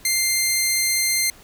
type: tone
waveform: 10% pulse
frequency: 2095 Hz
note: C7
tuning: 2 cents sharp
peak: -9 dBFS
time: 0.05-1.3 s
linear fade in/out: 2 ms
effects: pink hiss -48 dBFS RMS until 1.43 s